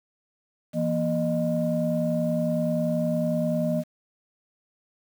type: tone cluster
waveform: sine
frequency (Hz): 166.7 / 237.3 / 612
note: E3 / A#3 / D#5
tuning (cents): +20 / +31 / -29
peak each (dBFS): -26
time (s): 0.73-3.84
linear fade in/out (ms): 50
effects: tanh soft clip ceiling -14 dBFS + 8-bit